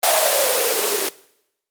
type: noise with band-pass filter sweep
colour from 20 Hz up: violet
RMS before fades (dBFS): -18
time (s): 0.03-1.09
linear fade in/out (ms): 5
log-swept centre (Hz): 690 to 370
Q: 8.6
effects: noise-tail reverb RT60 0.8 s tail -20 dB re dry + Opus 24 kbps